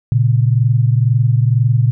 sine tone pair together, 116.54 / 138.59 Hz, A#2 / C#3, 0 / 0 cents, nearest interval minor third, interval 300 cents, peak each -11 / -15 dBFS, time 0.12-1.91 s, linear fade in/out 0 ms, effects none

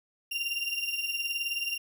35% pulse beating tone pair, 2771 / 2790 Hz, F7 / F7, -14 / -2 cents, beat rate 19 Hz, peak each -31 / -32 dBFS, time 0.31-1.78 s, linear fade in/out 10 ms, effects none

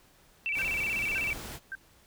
sine tone with vibrato, 2489 Hz, D#7, in tune, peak -28 dBFS, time 0.46-1.33 s, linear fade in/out 0 ms, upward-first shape square, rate 16 Hz, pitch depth 130 cents each way
pink noise, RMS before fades -41 dBFS, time 0.53-1.6 s, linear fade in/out 50 ms
sine tone bursts, 1564 Hz, G6, 4 cents flat, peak -34 dBFS, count 3, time 0.59-1.752 s, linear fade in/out 2 ms, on 34 ms, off 530 ms
effects pink hiss -61 dBFS RMS until 2.06 s

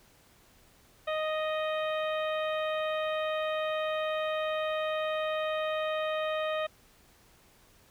harmonic tone, 622.3 Hz, D#5, in tune, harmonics 1 / 2 / 3 / 4 / 5 / 6, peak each -30 / -36 / -40 / -42 / -44 / -46 dBFS, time 1.07-6.67 s, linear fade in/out 10 ms, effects pink hiss -61 dBFS RMS until 7.9 s

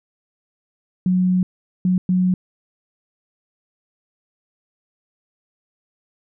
sine tone bursts at uneven times, 183.1 Hz, F#3, 18 cents flat, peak -14 dBFS, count 3, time 1.06-1.43 / 1.85-1.98 / 2.09-2.34 s, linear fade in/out 2 ms, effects none

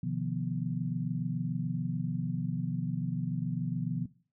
sine tone cluster, 126.8 / 153.6 / 173.9 / 243.5 Hz, B2 / D#3 / F3 / B3, +46 / -22 / -7 / -24 cents, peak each -36 / -35 / -34 / -39 dBFS, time 0.03-4.06 s, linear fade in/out 5 ms, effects noise-tail reverb RT60 0.4 s tail -18 dB re dry

